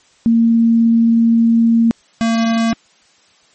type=tone pair in turn; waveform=sine / square; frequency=229.8 / 227.8 Hz; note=A#3 / A#3; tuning=-25 / -40 cents; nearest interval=unison; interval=15 cents; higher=first; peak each=-8 / -13 dBFS; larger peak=first; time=0.26-1.91 / 2.21-2.73 s; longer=first; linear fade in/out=0 ms; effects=white hiss -52 dBFS RMS until 3.54 s + MP3 32 kbps